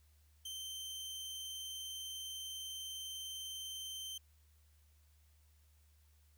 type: tone with vibrato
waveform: sawtooth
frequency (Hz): 3110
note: G7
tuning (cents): -14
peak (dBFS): -40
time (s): 0.45-4.18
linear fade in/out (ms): 5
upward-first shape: square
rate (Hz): 20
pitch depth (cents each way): 10
effects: added 75 Hz sine -65 dBFS peak until 6.37 s + white hiss -75 dBFS RMS until 6.37 s